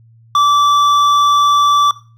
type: tone with hard clipping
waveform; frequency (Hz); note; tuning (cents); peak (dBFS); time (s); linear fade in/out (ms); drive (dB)
triangle; 1161; D6; -20; -10; 0.35-1.91; 2; 12
effects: noise-tail reverb RT60 0.4 s tail -18 dB re dry + added 114 Hz sine -43 dBFS peak until 2.17 s